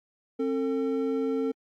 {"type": "tone pair together", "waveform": "triangle", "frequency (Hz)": [267.3, 450], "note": ["C4", "A4"], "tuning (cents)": [37, 39], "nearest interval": "major sixth", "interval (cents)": 902, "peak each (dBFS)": -26, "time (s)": [0.39, 1.52], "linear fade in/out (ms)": 10, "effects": ["AAC 64 kbps"]}